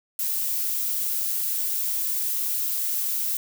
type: noise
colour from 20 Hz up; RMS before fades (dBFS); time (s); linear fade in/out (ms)
violet; -26; 0.19-3.37; 2
effects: none